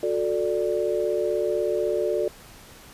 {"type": "chord", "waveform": "sine", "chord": "D major", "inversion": "first", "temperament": "equal with one note detuned", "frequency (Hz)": [363.8, 440, 587.3], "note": ["F#4", "A4", "D5"], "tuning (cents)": [-29, 0, 0], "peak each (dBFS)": -26, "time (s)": [0.03, 2.28], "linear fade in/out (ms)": 2, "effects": ["pink hiss -47 dBFS RMS until 2.93 s", "resampled to 32000 Hz"]}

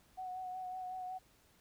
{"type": "tone with vibrato", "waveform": "sine", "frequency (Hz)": 740, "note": "F#5", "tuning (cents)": 0, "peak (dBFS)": -40, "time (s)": [0.17, 1.19], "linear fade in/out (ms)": 20, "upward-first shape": "sine", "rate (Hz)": 5.4, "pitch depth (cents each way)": 22, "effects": ["pink hiss -68 dBFS RMS until 1.6 s"]}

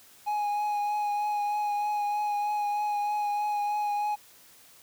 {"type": "tone with vibrato", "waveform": "triangle", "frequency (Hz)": 830.6, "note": "G#5", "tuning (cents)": 0, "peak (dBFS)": -24, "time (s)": [0.26, 4.16], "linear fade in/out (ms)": 20, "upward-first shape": "triangle", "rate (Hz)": 3.2, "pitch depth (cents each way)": 19, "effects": ["white hiss -55 dBFS RMS until 4.82 s", "high-pass 60 Hz 12 dB/octave"]}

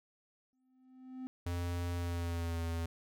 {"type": "tone with exponential growth", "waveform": "triangle", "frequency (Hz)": 257.7, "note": "C4", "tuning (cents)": -26, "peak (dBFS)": -36, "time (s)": [0.53, 1.27], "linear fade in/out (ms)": 0, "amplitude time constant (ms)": 160}
{"type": "tone with pitch glide", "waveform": "square", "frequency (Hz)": [87.2, 83.36], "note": ["F2", "E2"], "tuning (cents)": [-2, 20], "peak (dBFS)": -35, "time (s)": [1.46, 2.86], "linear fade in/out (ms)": 5, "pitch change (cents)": -78, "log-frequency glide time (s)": [1.95, 2.62]}
{"effects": []}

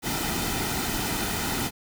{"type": "noise with comb filter", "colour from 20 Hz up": "pink", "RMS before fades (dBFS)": -28, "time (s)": [0.02, 1.71], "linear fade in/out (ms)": 50, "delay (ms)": 1.8, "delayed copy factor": -0.55, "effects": []}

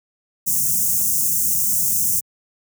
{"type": "band-stop noise", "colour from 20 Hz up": "white", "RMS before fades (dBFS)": -19, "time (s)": [0.46, 2.21], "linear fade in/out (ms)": 20, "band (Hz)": [220, 6100], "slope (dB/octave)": 48, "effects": ["high-pass 100 Hz 12 dB/octave"]}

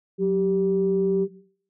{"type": "tone pair together", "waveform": "sine", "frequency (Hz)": [184.1, 390.1], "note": ["F#3", "G4"], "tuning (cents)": [-8, -8], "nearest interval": "octave + minor second", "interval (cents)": 1300, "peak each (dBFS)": [-23, -20], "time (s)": [0.18, 1.28], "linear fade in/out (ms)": 50, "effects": ["noise-tail reverb RT60 0.6 s tail -17 dB re dry", "tanh soft clip ceiling -11 dBFS"]}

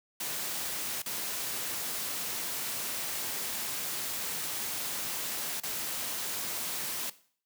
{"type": "noise with dropouts", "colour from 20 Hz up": "white", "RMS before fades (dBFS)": -35, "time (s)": [0.2, 7.1], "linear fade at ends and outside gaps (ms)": 5, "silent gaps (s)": [[1.021, 1.059], [5.602, 5.633]], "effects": ["noise-tail reverb RT60 0.5 s tail -17 dB re dry", "high-pass 100 Hz 12 dB/octave"]}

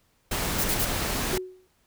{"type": "noise", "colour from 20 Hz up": "pink", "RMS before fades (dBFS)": -28, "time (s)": [0.31, 1.38], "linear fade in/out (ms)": 5}
{"type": "noise bursts", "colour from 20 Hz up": "blue", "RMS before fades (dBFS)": -27, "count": 3, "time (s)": [0.58, 0.852], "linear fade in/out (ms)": 10, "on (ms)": 64, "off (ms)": 40}
{"type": "tone with exponential decay", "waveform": "sine", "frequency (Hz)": 370, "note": "F#4", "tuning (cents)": 0, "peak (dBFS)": -22, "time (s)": [1.33, 1.67], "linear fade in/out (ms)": 1, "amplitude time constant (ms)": 72}
{"effects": ["pink hiss -67 dBFS RMS until 1.86 s"]}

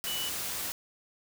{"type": "tone in noise", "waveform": "sine", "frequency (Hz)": 2960, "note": "F#7", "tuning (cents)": 0, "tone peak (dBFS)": -34, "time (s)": [0.07, 0.29], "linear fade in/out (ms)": 0, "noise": "white", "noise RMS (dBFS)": -35, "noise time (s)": [0.04, 0.72], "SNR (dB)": -2, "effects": []}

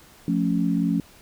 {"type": "chord", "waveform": "sine", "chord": "F augmented", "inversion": "none", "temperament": "equal with one note detuned", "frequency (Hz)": [175.63, 220, 277.2], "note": ["F3", "A3", "C#4"], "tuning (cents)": [10, 0, 0], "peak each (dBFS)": [-23, -25, -24], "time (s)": [0.28, 1], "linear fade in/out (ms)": 2, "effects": ["pink hiss -51 dBFS RMS until 1.21 s"]}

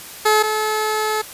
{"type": "tone pair in turn", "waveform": "15% pulse", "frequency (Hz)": [428.8, 430.9], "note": ["A4", "A4"], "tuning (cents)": [-45, -36], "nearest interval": "unison", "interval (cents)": 9, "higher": "second", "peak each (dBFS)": [-6, -12], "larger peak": "first", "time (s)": [[0.25, 0.43], [0.43, 1.22]], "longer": "second", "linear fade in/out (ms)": 10, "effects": ["white hiss -36 dBFS RMS until 1.33 s", "resampled to 32000 Hz"]}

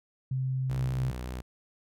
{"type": "tone with pitch glide", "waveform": "sine", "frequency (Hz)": [130.8, 129.67], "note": ["C3", "C3"], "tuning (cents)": [0, -15], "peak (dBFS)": -27, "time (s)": [0.31, 1.11], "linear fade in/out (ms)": 5, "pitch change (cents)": -15, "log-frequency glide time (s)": [0.76, 0.88]}
{"type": "tone with vibrato", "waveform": "sawtooth", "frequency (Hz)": 62.4, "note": "B1", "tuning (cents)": 19, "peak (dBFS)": -31, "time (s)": [0.69, 1.42], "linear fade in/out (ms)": 20, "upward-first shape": "triangle", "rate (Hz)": 5.3, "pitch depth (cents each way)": 19}
{"effects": []}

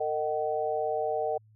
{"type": "tone cluster", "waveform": "sine", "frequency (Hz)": [454.4, 618, 758], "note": ["A#4", "D#5", "F#5"], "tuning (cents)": [-44, -12, 42], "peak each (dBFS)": -31, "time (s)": [0, 1.38], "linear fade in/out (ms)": 10, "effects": ["added 108 Hz sine -56 dBFS peak until 1.55 s"]}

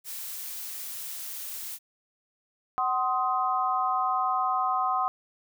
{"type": "noise", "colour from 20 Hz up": "blue", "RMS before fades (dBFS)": -37, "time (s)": [0.04, 1.79], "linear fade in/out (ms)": 50}
{"type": "chord", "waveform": "sine", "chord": "C diminished", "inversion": "second", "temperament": "just", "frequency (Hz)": [753.5, 1046.5, 1255.8], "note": ["Gb5", "C6", "Eb6"], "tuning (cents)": [31, 0, 16], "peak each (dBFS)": -28, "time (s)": [2.78, 5.08], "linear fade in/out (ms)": 0}
{"effects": []}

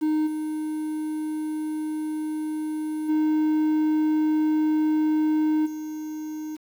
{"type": "tone with level steps", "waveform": "triangle", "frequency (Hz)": 308.8, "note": "D#4", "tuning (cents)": -13, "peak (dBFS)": [-18, -24, -17, -28], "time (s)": [0.01, 6.57], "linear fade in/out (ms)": 20, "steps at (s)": [0.26, 3.08, 5.65], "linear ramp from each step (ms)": 20, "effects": ["8-bit"]}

